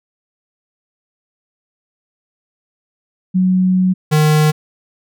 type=tone pair in turn; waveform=sine / square; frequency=185 / 153.02 Hz; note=F#3 / D#3; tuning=0 / -29 cents; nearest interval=minor third; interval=329 cents; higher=first; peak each=-10 dBFS; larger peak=neither; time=3.34-3.94 / 4.11-4.52 s; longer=first; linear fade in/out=20 ms; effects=none